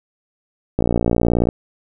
click train, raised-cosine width 2 ms, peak -3 dBFS, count 42, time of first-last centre 0.79-1.488 s, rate 58.7 Hz, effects none

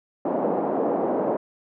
white band-pass noise, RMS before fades -24 dBFS, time 0.25-1.37 s, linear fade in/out 5 ms, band 220 to 710 Hz, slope 24 dB/octave, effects none

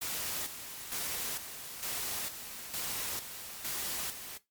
white noise with tremolo, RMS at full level -36 dBFS, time 0.01-4.38 s, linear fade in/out 10 ms, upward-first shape square, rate 1.1 Hz, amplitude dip 60%, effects noise-tail reverb RT60 0.2 s tail -17 dB re dry + MP3 96 kbps

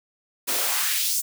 white noise with high-pass filter sweep, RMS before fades -24 dBFS, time 0.47-1.22 s, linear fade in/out 20 ms, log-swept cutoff 250 to 7500 Hz, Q 1.4, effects none

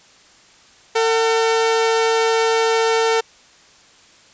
sawtooth tone pair together, 451.1 / 750 Hz, A4 / F#5, +43 / +23 cents, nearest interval major sixth, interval 880 cents, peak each -11 / -22 dBFS, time 0.95-3.21 s, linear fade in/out 10 ms, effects white hiss -49 dBFS RMS until 4.33 s + resampled to 16000 Hz

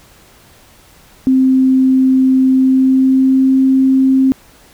sine tone with pitch glide, 261.6 to 264.8 Hz, C4 to C4, 0 to +21 cents, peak -7 dBFS, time 1.27-4.32 s, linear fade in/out 0 ms, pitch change +21 cents, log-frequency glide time 2.52-3.59 s, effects pink hiss -45 dBFS RMS until 4.73 s

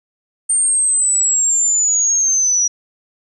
sine linear sweep, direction down, 8800 to 5780 Hz, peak -12 dBFS, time 0.49-2.68 s, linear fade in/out 10 ms, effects none

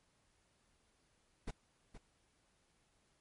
brown noise with echo, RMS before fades -40 dBFS, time 1.47-1.51 s, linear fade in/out 10 ms, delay 470 ms, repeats 1, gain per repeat -11 dB, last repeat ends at 1.98 s, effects pink hiss -75 dBFS RMS until 3.2 s + MP3 48 kbps

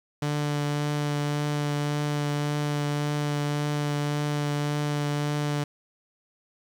sawtooth tone with vibrato, 146.83 Hz, D3, in tune, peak -21 dBFS, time 0.22-5.64 s, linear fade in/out 5 ms, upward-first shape triangle, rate 1.8 Hz, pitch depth 13 cents each way, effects low-pass 9000 Hz 12 dB/octave + 8-bit

